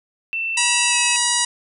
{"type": "tone with pitch glide", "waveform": "sine", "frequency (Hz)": [2678, 2587], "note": ["E7", "E7"], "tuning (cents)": [27, -33], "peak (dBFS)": -21, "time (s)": [0.33, 1.16], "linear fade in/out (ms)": 0, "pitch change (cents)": -60, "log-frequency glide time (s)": [0.87, 0.96]}
{"type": "harmonic tone", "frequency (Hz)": 963, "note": "B5", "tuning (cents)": -44, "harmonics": [1, 2, 3, 4, 5, 6, 7, 8, 9, 10], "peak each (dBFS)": [-26, -26, -26, -26, -26, -26, -26, -26, -26, -26], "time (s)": [0.57, 1.45], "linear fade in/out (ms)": 5}
{"effects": []}